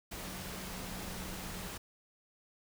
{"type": "tone in noise", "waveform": "sine", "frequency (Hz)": 185, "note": "F#3", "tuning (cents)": 0, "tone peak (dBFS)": -47, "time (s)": [0.18, 1.68], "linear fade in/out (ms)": 10, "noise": "pink", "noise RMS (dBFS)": -43, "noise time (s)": [0.11, 1.78], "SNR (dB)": -7, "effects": []}